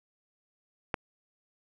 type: click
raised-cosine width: 0.5 ms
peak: -13 dBFS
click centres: 0.942 s
effects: none